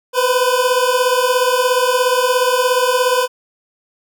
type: beating tone pair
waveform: 25% pulse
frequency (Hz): 493.9 / 510.9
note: B4 / C5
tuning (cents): 0 / -41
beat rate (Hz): 17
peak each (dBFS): -12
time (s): 0.13-3.28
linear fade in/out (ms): 50
effects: none